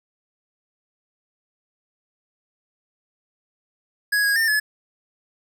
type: tone with pitch steps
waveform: square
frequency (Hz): 1667 / 1648 / 1807 / 1711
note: G#6 / G#6 / A6 / A6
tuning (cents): +6 / -14 / +46 / -49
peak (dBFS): -18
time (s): 4.12-4.6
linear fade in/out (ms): 10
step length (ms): 120
effects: none